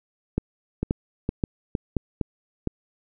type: two click trains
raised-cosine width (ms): 3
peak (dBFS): -9 / -11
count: 4 / 5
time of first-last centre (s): 0.38-1.967 / 0.83-2.673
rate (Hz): 1.89 / 2.17
effects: none